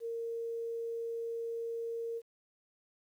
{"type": "tone", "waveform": "sine", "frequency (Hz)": 461.6, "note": "A#4", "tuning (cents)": -17, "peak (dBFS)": -35, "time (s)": [0, 2.22], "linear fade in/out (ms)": 50, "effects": ["11-bit"]}